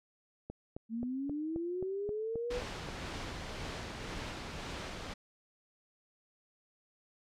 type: click train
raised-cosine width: 2 ms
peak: -28 dBFS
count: 10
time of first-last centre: 0.5-2.887 s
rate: 3.77 Hz
type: linear sweep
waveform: sine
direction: up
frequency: 220 to 502 Hz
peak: -34 dBFS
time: 0.89-2.62 s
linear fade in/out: 50 ms
type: noise with tremolo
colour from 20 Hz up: pink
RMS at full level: -40 dBFS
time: 2.5-5.14 s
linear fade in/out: 10 ms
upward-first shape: sine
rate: 1.9 Hz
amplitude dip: 25%
effects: low-pass 5000 Hz 12 dB/octave